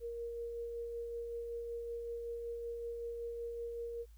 sine tone with tremolo, 468.7 Hz, A#4, 9 cents sharp, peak -38 dBFS, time 0-4.06 s, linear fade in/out 50 ms, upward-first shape sine, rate 5.3 Hz, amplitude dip 25%, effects added 54 Hz sine -54 dBFS peak until 4.17 s + white hiss -73 dBFS RMS until 4.17 s

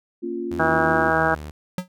sine chord, Bb minor, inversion none, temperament equal, 233.1 / 277.2 / 349.2 Hz, Bb3 / Db4 / F4, 0 / 0 / 0 cents, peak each -32 / -32 / -27 dBFS, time 0.22-1.11 s, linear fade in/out 20 ms
sawtooth tone with pitch glide, 84 to 75.27 Hz, E2 to D2, +33 to +43 cents, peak -29 dBFS, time 0.51-1.51 s, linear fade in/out 5 ms, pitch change -190 cents, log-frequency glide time 0.86-1.38 s
harmonic tone, 161.1 Hz, E3, 39 cents flat, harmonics 1 / 2 / 3 / 4 / 5 / 6 / 7 / 8 / 9 / 10, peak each -29 / -28 / -27 / -24 / -24 / -28 / -29 / -27 / -25 / -25 dBFS, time 0.59-1.35 s, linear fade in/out 10 ms
square tone with exponential decay, 182 Hz, F#3, 28 cents flat, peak -20 dBFS, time 1.78-1.88 s, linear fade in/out 2 ms, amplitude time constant 21 ms
effects none

